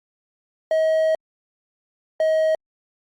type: tone pair in turn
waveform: triangle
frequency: 636 / 633 Hz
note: D#5 / D#5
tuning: +38 / +30 cents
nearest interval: unison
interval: 8 cents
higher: first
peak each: -14 dBFS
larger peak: neither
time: 0.71-1.15 / 2.2-2.55 s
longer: first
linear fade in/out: 2 ms
effects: Opus 48 kbps